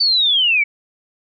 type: linear sweep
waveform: sine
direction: down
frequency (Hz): 4588 to 2219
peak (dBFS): -12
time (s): 0-0.64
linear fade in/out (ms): 10
effects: none